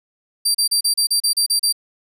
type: tone bursts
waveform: 25% pulse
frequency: 4699 Hz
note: D8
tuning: in tune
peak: -10 dBFS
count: 10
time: 0.45-1.726 s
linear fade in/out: 10 ms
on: 97 ms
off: 34 ms
effects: none